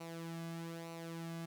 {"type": "tone with flanger", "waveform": "sawtooth", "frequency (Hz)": 166.2, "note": "E3", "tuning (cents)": 15, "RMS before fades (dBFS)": -45, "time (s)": [0, 1.46], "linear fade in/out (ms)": 10, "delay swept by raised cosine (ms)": [0.59, 2.19], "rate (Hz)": 1.1, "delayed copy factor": -0.6, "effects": []}